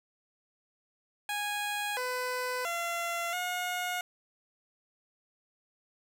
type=tone with pitch steps; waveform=15% pulse; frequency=826 / 502 / 684 / 720 Hz; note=G#5 / B4 / F5 / F#5; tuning=-10 / +28 / -36 / -47 cents; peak=-25 dBFS; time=1.29-4.01 s; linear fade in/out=2 ms; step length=680 ms; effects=none